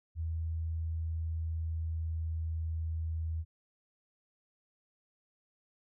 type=tone with pitch glide; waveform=sine; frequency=81.3 to 80.79 Hz; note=E2 to E2; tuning=-23 to -34 cents; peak=-32 dBFS; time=0.15-3.45 s; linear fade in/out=50 ms; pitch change=-11 cents; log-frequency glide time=0.49-2.87 s; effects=none